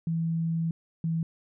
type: tone pair in turn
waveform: sine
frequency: 164.6 / 163.77 Hz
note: E3 / E3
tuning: -2 / -11 cents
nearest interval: unison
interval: 9 cents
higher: first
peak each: -25 dBFS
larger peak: neither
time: 0.07-0.71 / 1.04-1.23 s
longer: first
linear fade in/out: 2 ms
effects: none